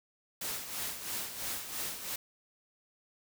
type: noise with tremolo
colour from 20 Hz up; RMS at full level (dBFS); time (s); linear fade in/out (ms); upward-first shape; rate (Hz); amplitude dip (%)
white; -36; 0.41-2.16; 5; sine; 3; 60
effects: none